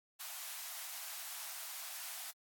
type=high-pass noise; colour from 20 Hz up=white; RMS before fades=-45 dBFS; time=0.19-2.32 s; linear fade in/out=20 ms; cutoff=630 Hz; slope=96 dB/octave; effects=AAC 64 kbps